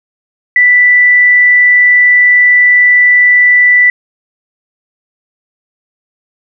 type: tone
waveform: sine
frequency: 1975.5 Hz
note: B6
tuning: in tune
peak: -3 dBFS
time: 0.56-3.9 s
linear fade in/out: 2 ms
effects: none